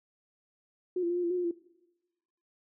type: tone with pitch steps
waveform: sine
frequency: 362.8 / 342.4 / 350.5 / 355 / 342.2 / 362.1 / 355.1 / 341.8 Hz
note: F#4 / F4 / F4 / F4 / F4 / F#4 / F4 / F4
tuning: -34 / -34 / +6 / +28 / -35 / -37 / +29 / -37 cents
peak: -27 dBFS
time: 0.96-1.512 s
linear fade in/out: 5 ms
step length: 69 ms
effects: noise-tail reverb RT60 1.0 s tail -19 dB re dry